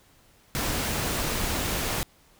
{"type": "noise", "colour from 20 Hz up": "pink", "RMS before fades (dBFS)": -28, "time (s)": [0.55, 2.03], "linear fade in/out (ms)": 0, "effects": ["pink hiss -59 dBFS RMS until 2.39 s"]}